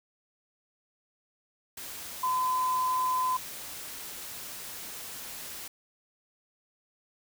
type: tone in noise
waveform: sine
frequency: 1018 Hz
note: C6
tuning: 48 cents flat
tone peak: -25 dBFS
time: 2.23-3.37 s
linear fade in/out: 5 ms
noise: white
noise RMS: -41 dBFS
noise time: 1.77-5.68 s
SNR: +13 dB
effects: none